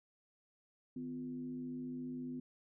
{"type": "tone with frequency modulation", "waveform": "sine", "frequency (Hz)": 252.8, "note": "B3", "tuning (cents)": 41, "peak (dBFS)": -40, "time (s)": [0.96, 2.4], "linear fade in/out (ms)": 5, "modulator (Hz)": 96.6, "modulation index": 0.5, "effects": []}